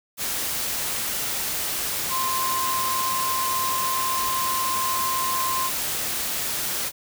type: tone in noise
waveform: sine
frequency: 1046.5 Hz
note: C6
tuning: in tune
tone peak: -24 dBFS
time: 2.09-5.71 s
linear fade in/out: 50 ms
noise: white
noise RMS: -27 dBFS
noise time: 0.17-6.92 s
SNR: 0 dB
effects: none